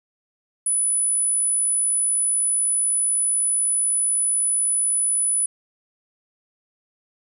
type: tone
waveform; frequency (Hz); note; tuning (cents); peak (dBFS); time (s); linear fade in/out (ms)
sine; 9956; D#9; 0; -18; 0.66-5.46; 5
effects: none